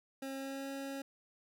25% pulse tone with pitch glide, 270 to 273.9 Hz, C#4 to C#4, -45 to -21 cents, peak -36 dBFS, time 0.22-1.02 s, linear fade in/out 5 ms, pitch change +24 cents, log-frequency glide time 0.36-0.71 s, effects none

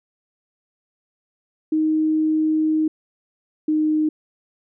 sine tone pair in turn, 312.3 / 308.5 Hz, D#4 / D#4, +7 / -15 cents, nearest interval unison, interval 22 cents, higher first, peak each -16 dBFS, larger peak neither, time 1.72-2.88 / 3.68-4.09 s, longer first, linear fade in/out 5 ms, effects none

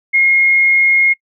sine tone, 2148 Hz, C7, 45 cents sharp, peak -8 dBFS, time 0.13-1.14 s, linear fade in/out 20 ms, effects noise-tail reverb RT60 0.1 s tail -25 dB re dry

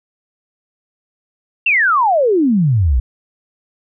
sine exponential sweep, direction down, 2794 to 56.1 Hz, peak -10 dBFS, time 1.66-3 s, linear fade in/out 5 ms, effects none

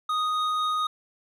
triangle tone pair together, 1244.5 / 3729 Hz, D#6 / A#7, 0 / 0 cents, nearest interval octave + perfect fifth, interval 1900 cents, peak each -22 / -32 dBFS, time 0.09-0.87 s, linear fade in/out 5 ms, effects none

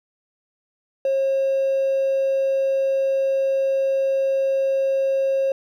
triangle tone with hard clipping, 540 Hz, C#5, 45 cents flat, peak -18 dBFS, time 1.05-5.52 s, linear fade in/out 2 ms, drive 4 dB, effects none

